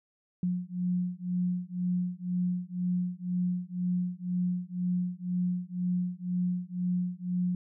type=beating tone pair; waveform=sine; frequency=178.4 / 180.4 Hz; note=F3 / F#3; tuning=+37 / -44 cents; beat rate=2 Hz; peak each=-31 dBFS; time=0.43-7.55 s; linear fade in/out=2 ms; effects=none